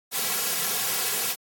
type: noise with comb filter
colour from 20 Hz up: white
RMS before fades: -26 dBFS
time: 0.11-1.36 s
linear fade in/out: 50 ms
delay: 3.3 ms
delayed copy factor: -0.75
effects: high-pass 200 Hz 12 dB/octave + AAC 64 kbps